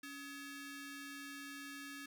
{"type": "ring-modulated tone", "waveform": "sawtooth", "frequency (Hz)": 987.8, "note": "B5", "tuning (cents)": 0, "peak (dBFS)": -40, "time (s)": [0.03, 2.06], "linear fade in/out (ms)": 5, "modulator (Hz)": 708, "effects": []}